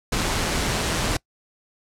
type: noise with amplitude modulation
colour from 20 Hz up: pink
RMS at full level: -22 dBFS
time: 0.12-1.17 s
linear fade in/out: 5 ms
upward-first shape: sine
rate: 167 Hz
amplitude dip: 30%
effects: noise-tail reverb RT60 0.1 s tail -24 dB re dry + low-pass 9000 Hz 12 dB/octave